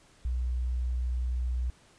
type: tone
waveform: sine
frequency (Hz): 61.74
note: B1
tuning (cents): 0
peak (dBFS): -27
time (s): 0.25-1.7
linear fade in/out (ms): 0
effects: pink hiss -60 dBFS RMS until 1.98 s + resampled to 22050 Hz